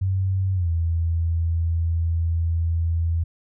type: tone with pitch glide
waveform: sine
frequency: 94.9 to 83.09 Hz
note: F#2 to E2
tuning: +44 to +14 cents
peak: -19 dBFS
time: 0.01-3.24 s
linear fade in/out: 10 ms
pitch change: -230 cents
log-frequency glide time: 0.54-0.69 s
effects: none